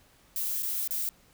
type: noise with dropouts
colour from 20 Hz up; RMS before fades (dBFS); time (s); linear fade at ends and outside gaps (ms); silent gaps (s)
violet; -31; 0.36-1.09; 0; 0.624-0.631 / 0.876-0.908
effects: pink hiss -61 dBFS RMS until 1.33 s